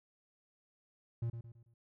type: tone with echo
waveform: triangle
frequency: 116.54 Hz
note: A#2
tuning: in tune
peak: -31 dBFS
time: 1.22-1.3 s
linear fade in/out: 5 ms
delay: 110 ms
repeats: 4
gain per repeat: -8 dB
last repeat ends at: 1.74 s
effects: none